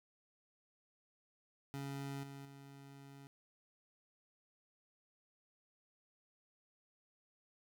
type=tone with level steps; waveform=25% pulse; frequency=138.8 Hz; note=C#3; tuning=3 cents sharp; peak=-38 / -45 / -50 dBFS; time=1.74-3.27 s; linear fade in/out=0 ms; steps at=2.23 / 2.45 s; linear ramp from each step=5 ms; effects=none